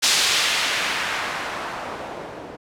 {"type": "noise with low-pass filter sweep", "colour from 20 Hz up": "blue", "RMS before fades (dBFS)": -24, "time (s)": [0.02, 2.57], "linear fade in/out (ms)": 20, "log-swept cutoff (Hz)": [5000, 470], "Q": 0.94, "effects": []}